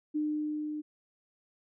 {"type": "tone with level ramp", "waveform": "sine", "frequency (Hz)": 302.3, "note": "D#4", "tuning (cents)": -50, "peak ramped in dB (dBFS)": [-27, -34], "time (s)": [0.14, 0.82], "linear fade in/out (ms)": 20, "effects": []}